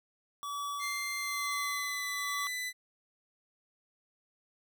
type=tone with tremolo; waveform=square; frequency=1144 Hz; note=D6; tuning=46 cents flat; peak=-35 dBFS; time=0.43-2.47 s; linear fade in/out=0 ms; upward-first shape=sine; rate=1.1 Hz; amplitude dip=60%
type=tone with pitch glide; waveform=sawtooth; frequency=2093 to 1999.6 Hz; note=C7 to B6; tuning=0 to +21 cents; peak=-31 dBFS; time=0.79-2.73 s; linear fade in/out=50 ms; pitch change=-79 cents; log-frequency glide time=1.18-2.05 s
effects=none